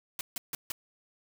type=noise bursts; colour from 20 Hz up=white; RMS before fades=-35 dBFS; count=4; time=0.19-0.72 s; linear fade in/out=2 ms; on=20 ms; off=150 ms; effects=none